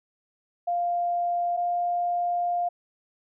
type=tone pair in turn; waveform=sine; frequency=698.5 / 702.3 Hz; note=F5 / F5; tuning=0 / +10 cents; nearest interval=unison; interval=10 cents; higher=second; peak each=-23 dBFS; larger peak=neither; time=0.67-1.57 / 1.57-2.69 s; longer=second; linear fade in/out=10 ms; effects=none